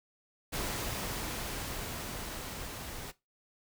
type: noise with level ramp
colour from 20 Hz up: pink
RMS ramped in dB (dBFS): -35 to -43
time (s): 0.52-3.12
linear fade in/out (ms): 20
effects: noise-tail reverb RT60 0.2 s tail -17 dB re dry